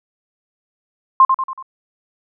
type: tone with echo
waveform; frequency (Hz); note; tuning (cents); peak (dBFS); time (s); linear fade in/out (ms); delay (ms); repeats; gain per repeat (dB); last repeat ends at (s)
sine; 1056; C6; +16; -5; 1.2-1.25; 2; 94; 4; -6; 1.626
effects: none